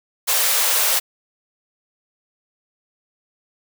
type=high-pass noise; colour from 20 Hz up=white; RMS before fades=-18 dBFS; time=0.27-1 s; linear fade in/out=20 ms; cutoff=450 Hz; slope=48 dB/octave; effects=none